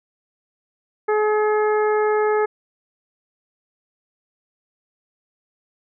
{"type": "harmonic tone", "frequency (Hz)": 425.2, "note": "G#4", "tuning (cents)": 41, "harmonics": [1, 2, 3, 4, 5], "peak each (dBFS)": [-17, -24, -27, -30, -35], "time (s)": [1.08, 2.46], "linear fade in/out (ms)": 10, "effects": []}